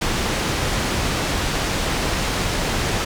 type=low-pass noise; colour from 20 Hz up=pink; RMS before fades=-22 dBFS; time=0.01-3.05 s; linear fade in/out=10 ms; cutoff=6900 Hz; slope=12 dB/octave; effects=none